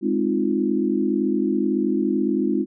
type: chord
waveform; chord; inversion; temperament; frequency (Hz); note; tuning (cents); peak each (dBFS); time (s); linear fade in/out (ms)
sine; F minor seventh; first; equal; 207.7 / 261.6 / 311.1 / 349.2; Ab3 / C4 / Eb4 / F4; 0 / 0 / 0 / 0; -24; 0.01-2.66; 50
effects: none